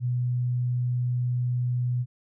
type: tone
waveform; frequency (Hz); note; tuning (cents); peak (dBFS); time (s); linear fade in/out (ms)
sine; 123.47; B2; 0; -23; 0-2.06; 50
effects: none